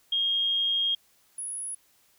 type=tone pair in turn; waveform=sine; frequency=3244 / 10299 Hz; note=G#7 / E9; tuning=-41 / -41 cents; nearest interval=octave + minor sixth; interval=2000 cents; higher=second; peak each=-23 / -32 dBFS; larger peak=first; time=0.12-0.95 / 1.38-1.75 s; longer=first; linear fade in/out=5 ms; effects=white hiss -64 dBFS RMS until 2.18 s